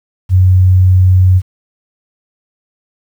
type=tone; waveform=sine; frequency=92.5 Hz; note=F#2; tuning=in tune; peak=-4 dBFS; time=0.29-1.42 s; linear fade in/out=50 ms; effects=7-bit